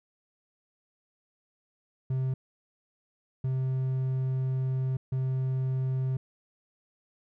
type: tone bursts at uneven times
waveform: triangle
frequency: 130.81 Hz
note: C3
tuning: in tune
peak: -24 dBFS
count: 3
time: 2.1-2.34 / 3.44-4.97 / 5.12-6.17 s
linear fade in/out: 5 ms
effects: none